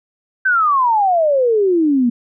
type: exponential sweep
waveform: sine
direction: down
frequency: 1568 to 231.6 Hz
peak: -11 dBFS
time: 0.45-2.1 s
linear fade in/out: 10 ms
effects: none